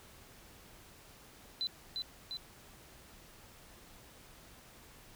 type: tone with echo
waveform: sine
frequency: 4021 Hz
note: B7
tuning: 30 cents sharp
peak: -32 dBFS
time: 1.61-1.67 s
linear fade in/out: 0 ms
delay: 350 ms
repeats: 2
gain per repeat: -3 dB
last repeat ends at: 2.37 s
effects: pink hiss -57 dBFS RMS until 5.15 s